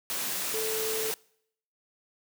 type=tone in noise; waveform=sine; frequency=440 Hz; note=A4; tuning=in tune; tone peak=-31 dBFS; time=0.54-1.11 s; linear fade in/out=0 ms; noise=white; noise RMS=-32 dBFS; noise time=0.1-1.14 s; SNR=-2 dB; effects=noise-tail reverb RT60 0.7 s tail -25 dB re dry + high-pass 150 Hz 12 dB/octave